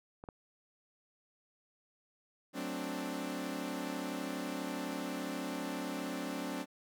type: clicks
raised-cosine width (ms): 1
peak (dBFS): -33 / -30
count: 2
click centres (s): 0.239 / 0.288
type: chord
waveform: sawtooth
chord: D dominant seventh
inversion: first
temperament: equal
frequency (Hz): 185 / 220 / 261.6 / 293.7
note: F#3 / A3 / C4 / D4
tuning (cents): 0 / 0 / 0 / 0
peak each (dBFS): -40 / -42 / -37 / -37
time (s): 2.53-6.66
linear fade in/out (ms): 50
effects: none